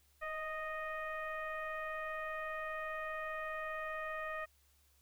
sine tone with frequency modulation, 1244.5 Hz, D#6, in tune, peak -38 dBFS, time 0.21-4.46 s, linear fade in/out 20 ms, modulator 616 Hz, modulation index 1.4, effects added 70 Hz sine -70 dBFS peak until 5.01 s + white hiss -72 dBFS RMS until 5.01 s

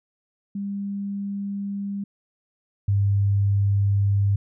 sine tone pair in turn, 200 / 100 Hz, G3 / G2, +35 / +35 cents, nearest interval octave, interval 1200 cents, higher first, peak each -26 / -17 dBFS, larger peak second, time 0.55-2.04 / 2.88-4.36 s, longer first, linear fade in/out 5 ms, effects none

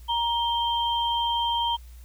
sine tone pair together, 939 / 3158 Hz, A#5 / G7, +12 / +12 cents, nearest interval octave + major sixth, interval 2100 cents, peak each -24 / -27 dBFS, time 0.08-1.77 s, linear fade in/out 20 ms, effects added 60 Hz sine -42 dBFS peak until 2.04 s + white hiss -58 dBFS RMS until 2.04 s

